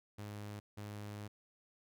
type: tone bursts at uneven times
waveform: sawtooth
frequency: 103.83 Hz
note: G#2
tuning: in tune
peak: -40 dBFS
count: 2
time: 0.18-0.6 / 0.77-1.28 s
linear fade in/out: 10 ms
effects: none